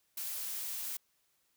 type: noise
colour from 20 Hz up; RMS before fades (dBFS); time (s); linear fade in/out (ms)
blue; -39; 0.17-0.97; 5
effects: white hiss -75 dBFS RMS until 1.56 s